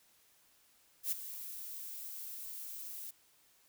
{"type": "noise with ADSR envelope", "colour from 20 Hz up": "violet", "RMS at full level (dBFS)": -32, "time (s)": [1.03, 3.11], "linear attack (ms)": 87, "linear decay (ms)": 16, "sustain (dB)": -13, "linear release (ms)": 9, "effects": ["white hiss -68 dBFS RMS until 3.68 s"]}